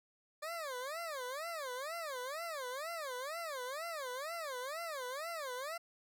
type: tone with vibrato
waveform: 20% pulse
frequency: 581 Hz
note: D5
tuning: 19 cents flat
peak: -35 dBFS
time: 0.42-5.78 s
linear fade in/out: 10 ms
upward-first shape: sine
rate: 2.1 Hz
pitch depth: 280 cents each way
effects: none